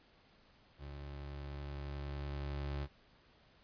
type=tone with level ramp; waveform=30% pulse; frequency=70.8 Hz; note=C#2; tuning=37 cents sharp; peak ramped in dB=-43 to -34 dBFS; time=0.78-2.88 s; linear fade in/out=50 ms; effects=pink hiss -66 dBFS RMS until 3.63 s + resampled to 11025 Hz